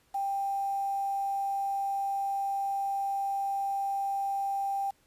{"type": "tone with quantisation", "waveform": "sine", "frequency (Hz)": 790, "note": "G5", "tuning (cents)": 13, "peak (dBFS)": -28, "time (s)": [0.14, 4.91], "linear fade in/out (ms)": 10, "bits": 8, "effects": ["pink hiss -67 dBFS RMS until 5.06 s", "resampled to 32000 Hz"]}